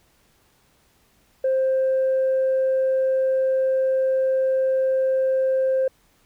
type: tone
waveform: sine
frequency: 526 Hz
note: C5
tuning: 9 cents sharp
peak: -16 dBFS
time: 1.44-5.88 s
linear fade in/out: 5 ms
effects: tanh soft clip ceiling -15 dBFS + pink hiss -61 dBFS RMS until 6.25 s